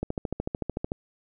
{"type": "click train", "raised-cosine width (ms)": 2, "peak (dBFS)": -15, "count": 13, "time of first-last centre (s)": [0.03, 0.919], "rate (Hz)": 13.5, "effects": []}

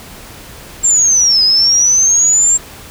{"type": "linear two-way sweep", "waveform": "sine", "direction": "down then up", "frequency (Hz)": [7459, 4978, 7459], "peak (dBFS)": -7, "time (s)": [0.83, 2.58], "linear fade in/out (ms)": 20, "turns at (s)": 1.43, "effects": ["pink hiss -34 dBFS RMS until 2.9 s"]}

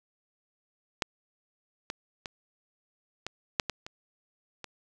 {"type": "clicks", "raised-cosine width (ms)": 0.2, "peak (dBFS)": [-9, -16, -19, -17, -6, -14, -23, -22], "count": 8, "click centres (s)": [1.022, 1.901, 2.258, 3.266, 3.598, 3.697, 3.865, 4.643], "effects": []}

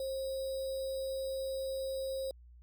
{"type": "tone with sample-and-hold", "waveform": "sine", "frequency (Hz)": 533, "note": "C5", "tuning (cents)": 32, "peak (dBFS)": -34, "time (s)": [0, 2.31], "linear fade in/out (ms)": 2, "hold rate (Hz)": 4410, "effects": ["added 60 Hz sine -53 dBFS peak until 2.62 s"]}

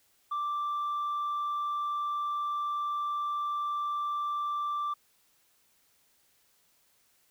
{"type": "tone", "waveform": "sine", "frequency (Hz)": 1174.7, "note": "D6", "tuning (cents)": 0, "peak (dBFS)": -27, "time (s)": [0.31, 4.94], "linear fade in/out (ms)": 10, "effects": ["tanh soft clip ceiling -28 dBFS", "white hiss -68 dBFS RMS until 7.3 s"]}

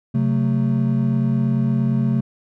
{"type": "chord", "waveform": "triangle", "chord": "F# diminished", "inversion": "second", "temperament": "just", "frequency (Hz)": [133.2, 185, 222], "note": ["C3", "F#3", "A3"], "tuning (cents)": [31, 0, 16], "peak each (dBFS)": [-17, -23, -18], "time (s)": [0.14, 2.21], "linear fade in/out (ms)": 10, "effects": []}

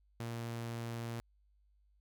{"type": "tone", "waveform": "sawtooth", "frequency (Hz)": 116.54, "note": "A#2", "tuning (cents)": 0, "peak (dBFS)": -35, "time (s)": [0.2, 1.2], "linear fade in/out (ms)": 0, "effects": ["added 50 Hz sine -67 dBFS peak until 2 s"]}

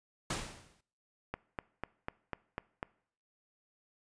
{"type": "noise with exponential decay", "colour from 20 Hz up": "pink", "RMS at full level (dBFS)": -33, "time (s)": [0.3, 0.81], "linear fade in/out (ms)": 5, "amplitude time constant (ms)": 110}
{"type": "click train", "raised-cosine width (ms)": 0.5, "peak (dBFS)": -21, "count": 7, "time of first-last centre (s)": [1.34, 2.829], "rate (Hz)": 4.03}
{"effects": ["noise-tail reverb RT60 0.6 s tail -22 dB re dry", "resampled to 22050 Hz"]}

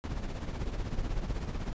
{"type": "noise with tremolo", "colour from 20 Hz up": "brown", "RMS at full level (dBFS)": -31, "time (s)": [0.04, 1.73], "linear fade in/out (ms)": 0, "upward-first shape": "triangle", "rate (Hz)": 16, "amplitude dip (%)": 70, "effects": ["resampled to 16000 Hz"]}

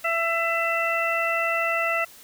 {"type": "harmonic tone", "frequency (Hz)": 668, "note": "E5", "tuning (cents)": 23, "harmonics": [1, 2, 3, 4], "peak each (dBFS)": [-27, -27, -27, -27], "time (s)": [0.04, 2.05], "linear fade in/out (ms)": 10, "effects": ["white hiss -48 dBFS RMS until 2.23 s"]}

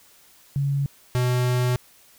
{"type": "tone pair in turn", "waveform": ["sine", "square"], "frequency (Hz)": [140, 124.54], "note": ["C#3", "B2"], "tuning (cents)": [18, 15], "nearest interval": "major second", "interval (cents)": 203, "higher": "first", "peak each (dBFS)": -20, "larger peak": "neither", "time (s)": [[0.56, 0.86], [1.15, 1.76]], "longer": "second", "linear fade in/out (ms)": 0, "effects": ["white hiss -54 dBFS RMS until 2.18 s"]}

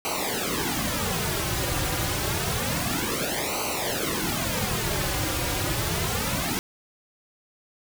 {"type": "noise with flanger", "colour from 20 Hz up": "pink", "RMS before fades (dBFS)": -27, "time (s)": [0.05, 6.59], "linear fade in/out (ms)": 0, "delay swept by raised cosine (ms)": [0.57, 4.67], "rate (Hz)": 0.28, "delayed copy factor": -0.9, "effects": []}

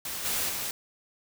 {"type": "noise with level steps", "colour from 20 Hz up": "white", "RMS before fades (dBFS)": [-35, -29, -33], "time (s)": [0.05, 0.71], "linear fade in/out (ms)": 2, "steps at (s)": [0.24, 0.48], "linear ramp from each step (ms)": 20, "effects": []}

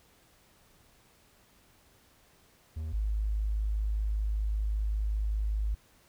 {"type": "tone pair in turn", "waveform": ["triangle", "sine"], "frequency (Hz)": [78.5, 52.56], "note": ["D#2", "G#1"], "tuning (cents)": [16, 21], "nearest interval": "perfect fifth", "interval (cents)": 695, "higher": "first", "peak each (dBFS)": [-31, -27], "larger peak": "second", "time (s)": [[2.76, 2.93], [2.93, 5.75]], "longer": "second", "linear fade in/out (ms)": 10, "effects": ["pink hiss -63 dBFS RMS until 6.08 s"]}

